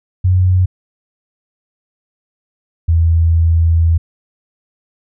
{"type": "tone pair in turn", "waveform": "sine", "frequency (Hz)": [91.8, 82.65], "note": ["F#2", "E2"], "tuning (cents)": [-13, 5], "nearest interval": "major second", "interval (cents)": 182, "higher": "first", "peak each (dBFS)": -8, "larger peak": "neither", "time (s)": [[0.24, 0.66], [2.88, 3.98]], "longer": "second", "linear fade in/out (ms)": 10, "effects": []}